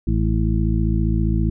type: harmonic tone with a mistuned harmonic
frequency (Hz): 55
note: A1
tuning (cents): 0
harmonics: 1 / 2 / 3 / 4 / 6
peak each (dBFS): -19 / -22 / -24 / -25 / -27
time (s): 0.07-1.5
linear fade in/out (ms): 5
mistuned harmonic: 6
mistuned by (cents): -15
effects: none